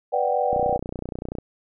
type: chord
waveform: sine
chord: G major seventh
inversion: first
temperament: equal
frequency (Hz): 493.9 / 587.3 / 740 / 784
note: B4 / D5 / F#5 / G5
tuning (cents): 0 / 0 / 0 / 0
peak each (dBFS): -25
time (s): 0.12-0.78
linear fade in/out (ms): 20
type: click train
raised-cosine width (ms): 2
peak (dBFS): -17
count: 27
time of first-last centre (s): 0.53-1.385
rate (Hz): 30.4
effects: none